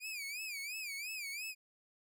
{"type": "tone with vibrato", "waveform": "sawtooth", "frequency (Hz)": 2395, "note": "D7", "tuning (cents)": 33, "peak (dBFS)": -37, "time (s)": [0, 1.55], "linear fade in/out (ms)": 50, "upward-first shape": "sine", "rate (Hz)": 2.9, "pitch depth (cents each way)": 150, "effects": []}